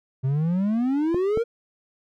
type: exponential sweep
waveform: triangle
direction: up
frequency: 128 to 477.2 Hz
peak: -18 dBFS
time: 0.23-1.44 s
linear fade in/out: 20 ms
type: clicks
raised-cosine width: 2 ms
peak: -14 dBFS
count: 2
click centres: 1.145 / 1.374 s
effects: none